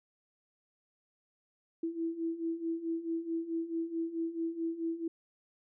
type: beating tone pair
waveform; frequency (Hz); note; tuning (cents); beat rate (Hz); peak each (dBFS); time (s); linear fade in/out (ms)
sine; 327.4 / 332; E4 / E4; -12 / +12; 4.6; -38 / -34; 1.83-5.08; 5
effects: none